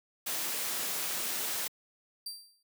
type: noise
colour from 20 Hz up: white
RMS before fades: -34 dBFS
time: 0.26-1.68 s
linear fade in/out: 10 ms
type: tone with exponential decay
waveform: sawtooth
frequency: 4700 Hz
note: D8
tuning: 1 cent sharp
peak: -32 dBFS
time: 2.26-2.63 s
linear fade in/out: 5 ms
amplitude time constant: 80 ms
effects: high-pass 200 Hz 12 dB/octave